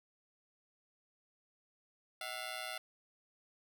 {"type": "ring-modulated tone", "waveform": "10% pulse", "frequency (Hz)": 694, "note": "F5", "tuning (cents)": -11, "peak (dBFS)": -29, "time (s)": [2.21, 2.78], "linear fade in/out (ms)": 2, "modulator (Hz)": 59.9, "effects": []}